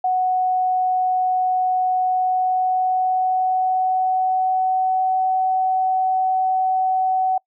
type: tone with pitch glide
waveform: sine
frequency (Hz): 740 to 751.6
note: F#5 to F#5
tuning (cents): 0 to +27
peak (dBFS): -16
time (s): 0.04-7.38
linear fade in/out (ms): 5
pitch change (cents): +27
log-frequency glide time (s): 2.04-5.2
effects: noise-tail reverb RT60 0.1 s tail -26 dB re dry